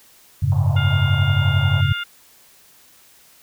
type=chord; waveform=sine; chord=F# suspended second; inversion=none; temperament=equal; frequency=92.5 / 103.83 / 138.59 Hz; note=F#2 / G#2 / C#3; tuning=0 / 0 / 0 cents; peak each=-19 dBFS; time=0.42-1.93 s; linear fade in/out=10 ms
type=band-pass noise; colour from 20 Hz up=white; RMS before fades=-36 dBFS; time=0.52-1.81 s; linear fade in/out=0 ms; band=570 to 1000 Hz; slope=48 dB/octave
type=harmonic tone; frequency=704 Hz; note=F5; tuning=14 cents sharp; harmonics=2 / 3 / 4 / 5; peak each=-26 / -34 / -29 / -34 dBFS; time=0.76-2.04 s; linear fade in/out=10 ms
effects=white hiss -51 dBFS RMS until 3.42 s